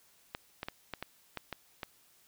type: clicks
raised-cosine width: 0.3 ms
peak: -21 dBFS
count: 8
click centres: 0.349 / 0.631 / 0.685 / 0.937 / 1.026 / 1.373 / 1.527 / 1.832 s
effects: white hiss -65 dBFS RMS until 2.27 s